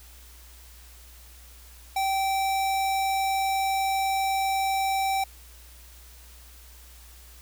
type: tone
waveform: square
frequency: 776 Hz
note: G5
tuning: 18 cents flat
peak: -24 dBFS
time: 1.96-5.24 s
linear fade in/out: 5 ms
effects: added 60 Hz sine -48 dBFS peak until 7.41 s + white hiss -52 dBFS RMS until 7.41 s